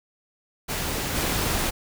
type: noise with level steps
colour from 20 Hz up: pink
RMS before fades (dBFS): -28 / -25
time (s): 0.68-1.71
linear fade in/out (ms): 20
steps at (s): 1.14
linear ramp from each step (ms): 20
effects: none